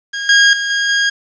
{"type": "tone with level steps", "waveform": "sawtooth", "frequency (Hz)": 1631, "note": "G#6", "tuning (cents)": -32, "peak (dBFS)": [-16, -3, -13, -10, -8], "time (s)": [0.13, 1.1], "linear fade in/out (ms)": 10, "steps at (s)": [0.29, 0.53, 0.7, 0.89], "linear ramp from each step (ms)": 2, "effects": ["resampled to 16000 Hz", "7-bit"]}